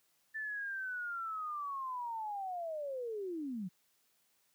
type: linear sweep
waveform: sine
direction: down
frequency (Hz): 1772 to 171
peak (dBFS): -37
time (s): 0.34-3.69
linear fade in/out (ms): 20
effects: white hiss -74 dBFS RMS until 4.54 s + high-pass 80 Hz 12 dB/octave